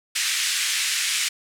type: band-pass noise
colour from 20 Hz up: pink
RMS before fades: -24 dBFS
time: 0.15-1.29 s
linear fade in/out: 10 ms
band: 1900 to 10000 Hz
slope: 24 dB/octave
effects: none